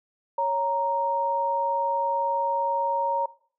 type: tone pair together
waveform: sine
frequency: 554.3 / 932.3 Hz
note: C#5 / A#5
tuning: 0 / 0 cents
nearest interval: major sixth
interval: 900 cents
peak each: -28 / -23 dBFS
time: 0.38-3.26 s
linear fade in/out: 5 ms
effects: noise-tail reverb RT60 0.5 s tail -20 dB re dry